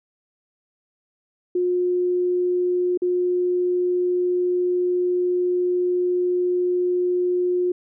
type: tone with dropouts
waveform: sine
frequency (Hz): 358.6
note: F4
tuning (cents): +46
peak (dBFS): -18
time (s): 1.55-7.72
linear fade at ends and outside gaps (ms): 5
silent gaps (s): 2.975-3.019
effects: none